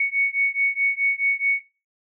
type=beating tone pair; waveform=sine; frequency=2221 / 2225.7 Hz; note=C#7 / C#7; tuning=+3 / +6 cents; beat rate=4.7 Hz; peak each=-23 dBFS; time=0-1.61 s; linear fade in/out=5 ms; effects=noise-tail reverb RT60 0.3 s tail -17 dB re dry